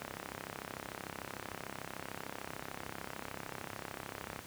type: click train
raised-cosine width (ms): 0.5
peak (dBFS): -25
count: 147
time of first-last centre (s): 0.02-4.391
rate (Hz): 33.4
effects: pink hiss -50 dBFS RMS until 4.46 s + high-pass 80 Hz 12 dB/octave